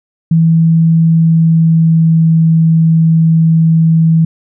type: tone with pitch glide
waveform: sine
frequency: 163.7 to 162.48 Hz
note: E3 to E3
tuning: -12 to -25 cents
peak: -5 dBFS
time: 0.31-4.25 s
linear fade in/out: 5 ms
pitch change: -13 cents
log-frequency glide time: 1.01-2.31 s
effects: none